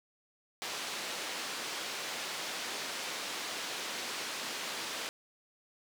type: band-pass noise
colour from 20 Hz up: white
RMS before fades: -39 dBFS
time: 0.62-5.09 s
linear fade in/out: 0 ms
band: 250 to 4900 Hz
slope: 12 dB/octave
effects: none